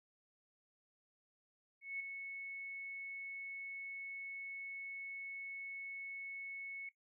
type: tone with ADSR envelope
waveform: sine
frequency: 2204 Hz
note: C#7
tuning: 11 cents flat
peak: -37 dBFS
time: 1.81-6.89 s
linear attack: 190 ms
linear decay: 7 ms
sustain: -6 dB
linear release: 3 ms
effects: noise-tail reverb RT60 0.1 s tail -17 dB re dry